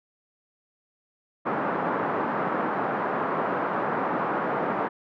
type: band-pass noise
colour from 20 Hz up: white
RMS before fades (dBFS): -27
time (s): 1.45-4.89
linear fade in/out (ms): 20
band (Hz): 160 to 1300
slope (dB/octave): 24
effects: none